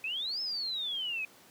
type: exponential two-way sweep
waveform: sine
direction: up then down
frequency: 2489 to 5280 to 2489 Hz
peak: -32 dBFS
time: 0.04-1.25 s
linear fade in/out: 2 ms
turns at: 0.41 s
effects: pink hiss -57 dBFS RMS until 1.5 s + high-pass 200 Hz 12 dB/octave